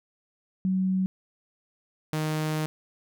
sine / sawtooth tone pair in turn, 187.9 / 155.14 Hz, F#3 / D#3, +27 / -5 cents, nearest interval minor third, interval 332 cents, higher first, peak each -22 dBFS, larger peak neither, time 0.65-1.06 / 2.13-2.66 s, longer second, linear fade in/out 0 ms, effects none

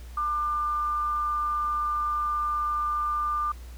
sine tone with amplitude modulation, 1195 Hz, D6, 30 cents sharp, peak -23 dBFS, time 0.17-3.52 s, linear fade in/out 5 ms, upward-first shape sine, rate 291 Hz, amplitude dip 30%, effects added 60 Hz sine -39 dBFS peak until 3.77 s + pink hiss -53 dBFS RMS until 3.77 s

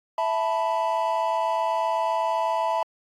triangle chord, E suspended fourth, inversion none, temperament equal, 659.3 / 880 / 987.8 Hz, E5 / A5 / B5, 0 / 0 / 0 cents, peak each -24 / -24 / -24 dBFS, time 0.18-2.83 s, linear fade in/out 2 ms, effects tanh soft clip ceiling -12 dBFS + AAC 48 kbps

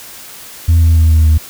sine tone with pitch steps, 83 / 81.76 / 80.54 / 79.34 / 78.16 Hz, E2 / E2 / E2 / D#2 / D#2, +12 / -14 / -40 / +34 / +8 cents, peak -3 dBFS, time 0.68-1.38 s, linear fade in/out 10 ms, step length 140 ms, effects tanh soft clip ceiling -4 dBFS + white hiss -33 dBFS RMS until 1.49 s

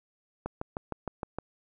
click train, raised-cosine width 1 ms, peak -19 dBFS, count 7, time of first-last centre 0.46-1.386 s, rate 6.48 Hz, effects none

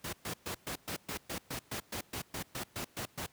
pink noise bursts, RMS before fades -38 dBFS, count 16, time 0.04-3.264 s, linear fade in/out 5 ms, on 89 ms, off 120 ms, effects pink hiss -64 dBFS RMS until 3.32 s + high-pass 80 Hz 12 dB/octave

